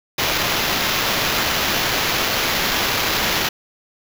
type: noise with sample-and-hold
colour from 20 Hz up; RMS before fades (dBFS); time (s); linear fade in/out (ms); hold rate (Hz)
white; -20; 0.18-3.49; 5; 8820
effects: none